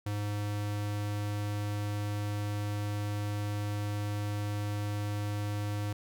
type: tone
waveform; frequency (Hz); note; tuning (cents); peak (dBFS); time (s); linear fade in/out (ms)
square; 103.5; G#2; -5; -32; 0.06-5.93; 5
effects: none